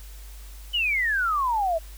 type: exponential sweep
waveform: sine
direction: down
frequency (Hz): 3032 to 628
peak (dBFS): -21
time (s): 0.73-1.79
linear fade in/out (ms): 20
effects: added 50 Hz sine -39 dBFS peak until 1.97 s + white hiss -50 dBFS RMS until 1.97 s